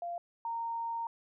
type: tone pair in turn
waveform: sine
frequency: 692 / 923.7 Hz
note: F5 / A#5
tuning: -16 / -16 cents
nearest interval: perfect fourth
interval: 500 cents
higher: second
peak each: -35 / -33 dBFS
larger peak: second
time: 0.02-0.18 / 0.45-1.07 s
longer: second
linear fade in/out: 2 ms
effects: none